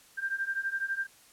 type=beating tone pair; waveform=sine; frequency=1577 / 1589 Hz; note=G6 / G6; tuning=+10 / +23 cents; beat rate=12 Hz; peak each=-34 / -32 dBFS; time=0.17-1.07 s; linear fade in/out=20 ms; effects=white hiss -58 dBFS RMS until 1.32 s + low-pass 12000 Hz 12 dB/octave